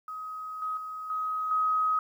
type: tone with level steps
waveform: sine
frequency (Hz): 1264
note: D#6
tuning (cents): +27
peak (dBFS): -35 / -29 / -35 / -28 / -23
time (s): 0.08-1.99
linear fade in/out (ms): 2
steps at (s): 0.62 / 0.77 / 1.1 / 1.51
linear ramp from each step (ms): 2
effects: 10-bit